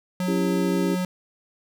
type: tone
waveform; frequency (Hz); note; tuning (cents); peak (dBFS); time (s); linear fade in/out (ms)
square; 182.4; F#3; -24; -24; 0.2-1.05; 2
type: chord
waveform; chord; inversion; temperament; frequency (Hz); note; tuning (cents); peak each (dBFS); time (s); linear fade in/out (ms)
sine; C# diminished; none; just; 277.2 / 332.6 / 399.1; C#4 / E4 / G4; 0 / +16 / +31; -27; 0.27-0.96; 20
effects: none